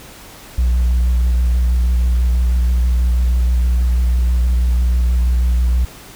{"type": "tone with vibrato", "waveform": "sine", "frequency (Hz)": 60.9, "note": "B1", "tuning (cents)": -24, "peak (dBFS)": -9, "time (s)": [0.58, 5.85], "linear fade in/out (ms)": 5, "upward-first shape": "square", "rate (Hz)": 6.2, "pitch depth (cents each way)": 18, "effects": ["tanh soft clip ceiling -10 dBFS", "pink hiss -38 dBFS RMS until 6.15 s"]}